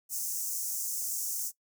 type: high-pass noise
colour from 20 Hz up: pink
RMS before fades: -34 dBFS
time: 0.09-1.52 s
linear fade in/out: 50 ms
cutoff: 5900 Hz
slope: 48 dB/octave
effects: noise-tail reverb RT60 0.1 s tail -19 dB re dry